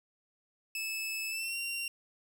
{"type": "tone with pitch glide", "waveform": "sawtooth", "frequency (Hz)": [2611, 2758], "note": ["E7", "F7"], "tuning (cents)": [-17, -22], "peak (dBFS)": -31, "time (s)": [0.75, 1.88], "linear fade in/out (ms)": 2, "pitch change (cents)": 95, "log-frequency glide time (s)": [1.29, 1.57], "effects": []}